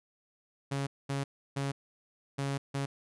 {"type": "tone bursts at uneven times", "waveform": "sawtooth", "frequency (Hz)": 138.59, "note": "C#3", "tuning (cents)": 0, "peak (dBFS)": -27, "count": 5, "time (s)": [[0.71, 0.87], [1.09, 1.24], [1.56, 1.72], [2.38, 2.58], [2.74, 2.86]], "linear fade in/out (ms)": 10, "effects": ["resampled to 24000 Hz"]}